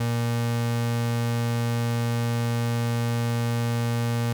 35% pulse tone, 117.8 Hz, A#2, 19 cents sharp, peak -21 dBFS, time 0-4.33 s, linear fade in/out 5 ms, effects none

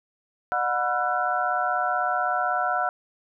sine tone cluster, 603 / 728 / 983 / 1348 / 1484 Hz, D5 / F#5 / B5 / E6 / F#6, +46 / -28 / -8 / +38 / +5 cents, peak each -33 / -25 / -32 / -27 / -30 dBFS, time 0.52-2.89 s, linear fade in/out 0 ms, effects none

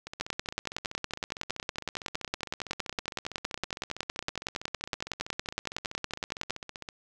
two click trains, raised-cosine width 0.2 ms, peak -13 / -22 dBFS, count 69 / 106, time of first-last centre 0.21-6.506 / 0.07-6.888 s, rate 10.8 / 15.4 Hz, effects none

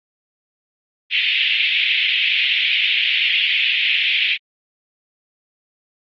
pink band-pass noise, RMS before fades -18 dBFS, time 1.1-4.38 s, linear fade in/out 50 ms, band 2200 to 3400 Hz, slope 48 dB/octave, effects Opus 24 kbps

